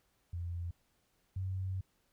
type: tone pair in turn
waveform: sine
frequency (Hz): 86.3 / 94.28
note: F2 / F#2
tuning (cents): -20 / +33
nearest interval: major second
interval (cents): 153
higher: second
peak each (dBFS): -36 / -34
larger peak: second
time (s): 0.33-0.71 / 1.36-1.81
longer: second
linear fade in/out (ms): 5
effects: pink hiss -75 dBFS RMS until 2.12 s